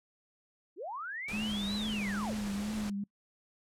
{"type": "linear two-way sweep", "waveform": "sine", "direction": "up then down", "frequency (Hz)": [289.7, 4070, 289.7], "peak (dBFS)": -37, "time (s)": [0.76, 2.35], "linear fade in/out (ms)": 50, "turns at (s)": 1.75}
{"type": "noise", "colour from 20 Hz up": "pink", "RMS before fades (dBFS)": -43, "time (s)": [1.28, 2.9], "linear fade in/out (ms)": 5}
{"type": "tone with vibrato", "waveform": "sine", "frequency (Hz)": 207.7, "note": "G#3", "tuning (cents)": 0, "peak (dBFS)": -33, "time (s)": [1.33, 3.04], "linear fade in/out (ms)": 5, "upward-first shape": "triangle", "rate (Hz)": 2.3, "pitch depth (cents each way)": 80}
{"effects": ["noise-tail reverb RT60 0.1 s tail -24 dB re dry", "low-pass 10000 Hz 12 dB/octave"]}